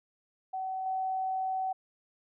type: tone with level steps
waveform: sine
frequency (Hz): 757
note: F#5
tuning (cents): +39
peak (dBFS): -32 / -29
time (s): 0.53-1.73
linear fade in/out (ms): 10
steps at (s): 0.86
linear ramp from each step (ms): 2
effects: none